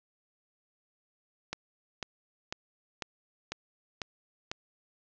click train, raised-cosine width 0.2 ms, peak -17 dBFS, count 7, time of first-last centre 1.53-4.515 s, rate 2.01 Hz, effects resampled to 16000 Hz + 9-bit

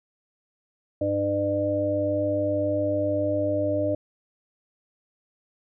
harmonic tone, 100.2 Hz, G2, 38 cents sharp, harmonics 1 / 3 / 5 / 6, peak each -31 / -28 / -32 / -24 dBFS, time 1.01-3.95 s, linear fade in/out 5 ms, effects none

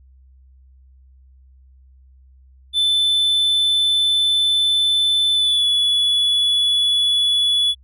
triangle tone with pitch glide, 3520 to 3414 Hz, A7 to G#7, 0 to +47 cents, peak -13 dBFS, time 2.73-7.75 s, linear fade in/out 50 ms, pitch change -53 cents, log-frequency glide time 5.34-5.65 s, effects added 65 Hz sine -46 dBFS peak until 7.83 s

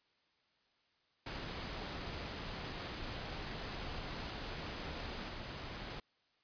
pink noise with level steps, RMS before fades -43 / -45 dBFS, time 1.26-6 s, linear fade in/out 5 ms, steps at 5.28 s, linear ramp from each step 2 ms, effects white hiss -75 dBFS RMS until 6.43 s + resampled to 11025 Hz

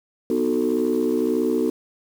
sine chord, B dominant seventh, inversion none, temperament just, 246.9 / 308.7 / 370.4 / 444.5 Hz, B3 / D#4 / F#4 / A4, 0 / -14 / +2 / +18 cents, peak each -23 dBFS, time 0.3-1.7 s, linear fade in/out 2 ms, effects tanh soft clip ceiling -12 dBFS + 7-bit

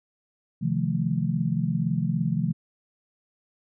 sine chord, F dominant seventh, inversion second, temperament just, 130.96 / 157.15 / 174.61 / 218.3 Hz, C3 / Eb3 / F3 / A3, +2 / +18 / 0 / -13 cents, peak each -29 / -27 / -27 / -30 dBFS, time 0.61-2.53 s, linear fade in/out 20 ms, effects none

